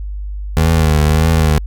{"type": "tone with vibrato", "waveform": "25% pulse", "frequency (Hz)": 78.2, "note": "D#2", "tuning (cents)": 9, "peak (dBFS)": -6, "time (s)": [0.57, 1.58], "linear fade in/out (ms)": 0, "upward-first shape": "triangle", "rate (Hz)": 1.7, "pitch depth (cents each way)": 85, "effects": ["added 50 Hz sine -21 dBFS peak until 1.66 s"]}